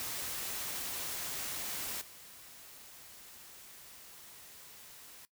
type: noise with level steps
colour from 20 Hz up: white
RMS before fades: -39 / -53 dBFS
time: 0-5.25 s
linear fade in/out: 0 ms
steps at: 2.01 s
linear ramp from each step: 5 ms
effects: noise-tail reverb RT60 0.1 s tail -17 dB re dry